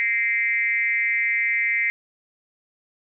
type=tone with frequency modulation; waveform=sine; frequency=2087 Hz; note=C7; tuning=5 cents flat; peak=-19 dBFS; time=0-1.9 s; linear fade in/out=0 ms; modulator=223 Hz; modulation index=0.91; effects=none